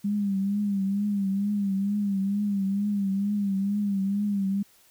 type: tone with vibrato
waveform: sine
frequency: 200 Hz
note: G3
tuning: 35 cents sharp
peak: -23 dBFS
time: 0.04-4.63 s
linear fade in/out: 10 ms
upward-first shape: triangle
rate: 2.2 Hz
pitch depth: 73 cents each way
effects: white hiss -59 dBFS RMS until 4.9 s